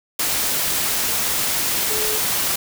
sine tone in noise, 430.1 Hz, A4, 39 cents flat, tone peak -27 dBFS, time 1.9-2.18 s, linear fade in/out 5 ms, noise white, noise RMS -21 dBFS, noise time 0.19-2.56 s, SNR -9 dB, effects none

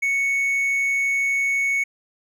triangle tone, 2217 Hz, C#7, in tune, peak -17 dBFS, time 0.02-1.84 s, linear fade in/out 10 ms, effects none

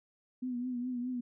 sine tone with vibrato, 247.9 Hz, B3, 7 cents sharp, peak -33 dBFS, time 0.42-1.21 s, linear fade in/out 10 ms, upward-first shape triangle, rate 4.8 Hz, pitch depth 63 cents each way, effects none

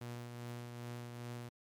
sawtooth tone with tremolo, 120.2 Hz, B2, 46 cents flat, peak -38 dBFS, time 0.01-1.49 s, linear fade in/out 5 ms, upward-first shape triangle, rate 2.5 Hz, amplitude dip 40%, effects MP3 96 kbps

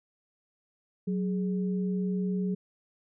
sine tone pair together, 185.5 / 416.4 Hz, F#3 / G#4, +5 / +5 cents, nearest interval octave + major second, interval 1400 cents, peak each -27 / -36 dBFS, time 1.07-2.55 s, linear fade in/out 10 ms, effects none

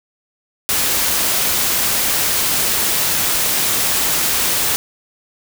white noise, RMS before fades -17 dBFS, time 0.69-4.76 s, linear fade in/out 0 ms, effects none

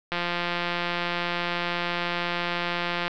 click train, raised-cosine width 0.3 ms, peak -11 dBFS, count 516, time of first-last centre 0.12-3.08 s, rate 174 Hz, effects low-pass 5000 Hz 12 dB/octave

